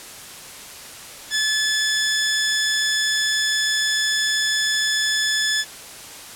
15% pulse tone, 1727 Hz, A6, 33 cents flat, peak -12 dBFS, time 1.3-5.65 s, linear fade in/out 50 ms, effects white hiss -38 dBFS RMS until 6.35 s + low-pass 11000 Hz 12 dB/octave

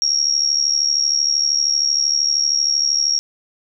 sine tone with amplitude modulation, 5588 Hz, F8, in tune, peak -11 dBFS, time 0.02-3.19 s, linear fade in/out 0 ms, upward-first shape sine, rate 72.9 Hz, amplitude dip 80%, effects none

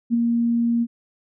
sine tone with ADSR envelope, 234.4 Hz, A#3, 10 cents sharp, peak -14 dBFS, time 0.1-0.87 s, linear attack 38 ms, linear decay 14 ms, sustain -3 dB, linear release 47 ms, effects none

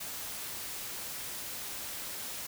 white noise, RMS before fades -40 dBFS, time 0-2.47 s, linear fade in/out 10 ms, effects none

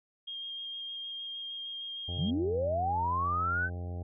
sine tone with vibrato, 3227 Hz, G7, 50 cents sharp, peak -37 dBFS, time 0.27-2.31 s, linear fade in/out 10 ms, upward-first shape square, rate 6.5 Hz, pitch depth 9 cents each way
harmonic tone, 88.2 Hz, F2, 18 cents sharp, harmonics 1 / 2 / 3 / 4 / 5 / 6 / 7 / 8 / 9, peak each -35 / -46 / -50 / -52 / -51 / -56 / -52 / -58 / -54 dBFS, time 2.08-4.03 s, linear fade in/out 5 ms
sine linear sweep, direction up, 103.9 to 1554 Hz, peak -28 dBFS, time 2.16-3.7 s, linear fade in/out 50 ms
effects none

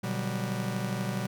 45% pulse chord, G major seventh, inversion first, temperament just, 122.5 / 147 / 183.75 / 196 Hz, B2 / D3 / F#3 / G3, -14 / +2 / -12 / 0 cents, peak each -34 / -40 / -36 / -34 dBFS, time 0.03-1.27 s, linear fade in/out 10 ms, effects none

